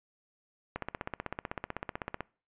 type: click train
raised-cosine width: 0.5 ms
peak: -19 dBFS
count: 24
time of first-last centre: 0.76-2.207 s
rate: 15.9 Hz
effects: noise-tail reverb RT60 0.4 s tail -24 dB re dry + resampled to 8000 Hz